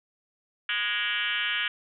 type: tone with frequency modulation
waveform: sine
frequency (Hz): 2312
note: D7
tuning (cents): -28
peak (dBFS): -25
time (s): 0.69-1.68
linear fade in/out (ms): 2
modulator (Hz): 216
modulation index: 4.2
effects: none